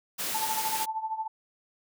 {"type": "high-pass noise", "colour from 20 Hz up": "white", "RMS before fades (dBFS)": -32, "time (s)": [0.18, 0.86], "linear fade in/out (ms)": 20, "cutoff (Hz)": 150, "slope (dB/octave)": 12}
{"type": "tone with tremolo", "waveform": "sine", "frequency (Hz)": 880, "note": "A5", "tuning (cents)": 0, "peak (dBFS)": -26, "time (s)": [0.34, 1.28], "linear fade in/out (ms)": 10, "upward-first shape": "triangle", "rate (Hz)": 13, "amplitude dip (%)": 85}
{"effects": []}